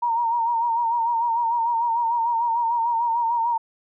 sine tone with vibrato, 932.3 Hz, A#5, in tune, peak -19 dBFS, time 0.02-3.58 s, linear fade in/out 10 ms, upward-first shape sine, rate 6.7 Hz, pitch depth 53 cents each way, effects none

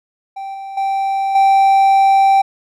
triangle tone with level steps, 781 Hz, G5, 7 cents flat, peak -22 / -24 / -13 / -6 dBFS, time 0.36-2.42 s, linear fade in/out 10 ms, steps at 0.54 / 0.77 / 1.35 s, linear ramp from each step 5 ms, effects none

